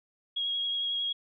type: tone with vibrato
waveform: sine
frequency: 3295 Hz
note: G#7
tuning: 14 cents flat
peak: -28 dBFS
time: 0.36-1.13 s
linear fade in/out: 10 ms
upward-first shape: sine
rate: 11 Hz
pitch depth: 16 cents each way
effects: none